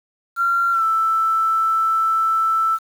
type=tone with pitch glide; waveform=sine; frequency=1376 to 1323.8 Hz; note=F6 to E6; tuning=-26 to +7 cents; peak=-15 dBFS; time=0.36-2.79 s; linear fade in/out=50 ms; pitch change=-67 cents; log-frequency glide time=0.72-0.83 s; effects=7-bit